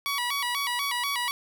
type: tone with vibrato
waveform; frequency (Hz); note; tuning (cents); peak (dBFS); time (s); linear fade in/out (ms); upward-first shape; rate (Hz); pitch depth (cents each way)
15% pulse; 1046.5; C6; 0; -20; 0.06-1.31; 0; square; 4.1; 130
effects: 8-bit